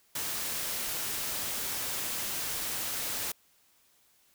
white noise, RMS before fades -34 dBFS, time 0.15-3.32 s, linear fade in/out 5 ms, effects white hiss -66 dBFS RMS until 4.34 s

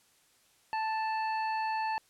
harmonic tone, 880 Hz, A5, in tune, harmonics 1 / 2 / 3 / 5, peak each -30 / -40 / -42 / -48 dBFS, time 0.73-1.98 s, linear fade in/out 0 ms, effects white hiss -66 dBFS RMS until 2.09 s + low-pass 11000 Hz 12 dB/octave

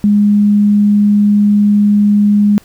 sine tone, 206.2 Hz, G#3, 12 cents flat, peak -6 dBFS, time 0.04-2.58 s, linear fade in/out 0 ms, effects pink hiss -45 dBFS RMS until 2.64 s

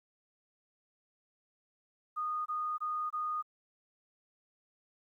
sine tone bursts, 1232 Hz, D#6, 17 cents flat, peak -32 dBFS, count 4, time 2.16-3.426 s, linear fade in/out 20 ms, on 300 ms, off 22 ms, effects 12-bit

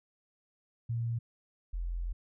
sine tone pair in turn, 116.54 / 43.13 Hz, A#2 / F1, 0 / -21 cents, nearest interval octave + perfect fourth, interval 1721 cents, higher first, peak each -30 / -32 dBFS, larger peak first, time 0.89-1.19 / 1.73-2.13 s, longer second, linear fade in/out 10 ms, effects none

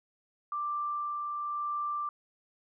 sine tone with tremolo, 1179 Hz, D6, 6 cents sharp, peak -30 dBFS, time 0.52-2.09 s, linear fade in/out 2 ms, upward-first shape sine, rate 0.97 Hz, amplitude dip 25%, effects none

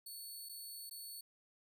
10% pulse tone with dropouts, 4435 Hz, C#8, in tune, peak -40 dBFS, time 0.06-1.21 s, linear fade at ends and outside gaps 5 ms, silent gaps 0.489-0.493 / 0.897-0.91 s, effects none

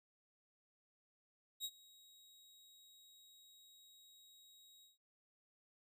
sawtooth tone with ADSR envelope, 3803 Hz, A#7, 34 cents sharp, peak -36 dBFS, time 1.6-4.98 s, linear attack 45 ms, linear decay 54 ms, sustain -23 dB, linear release 150 ms, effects none

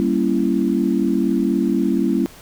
sine chord, G diminished seventh, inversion none, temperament equal with one note detuned, 196 / 233.1 / 277.2 / 334.4 Hz, G3 / Bb3 / Db4 / Fb4, 0 / 0 / 0 / +25 cents, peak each -21 dBFS, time 0-2.26 s, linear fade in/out 0 ms, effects pink hiss -43 dBFS RMS until 2.41 s

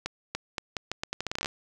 accelerating click train, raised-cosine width 0.2 ms, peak -13 dBFS, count 16, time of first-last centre 0.06-1.459 s, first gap 290 ms, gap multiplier 0.8, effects none

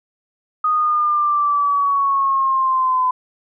sine linear sweep, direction down, 1244.5 to 1010 Hz, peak -14 dBFS, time 0.64-3.11 s, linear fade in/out 5 ms, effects none

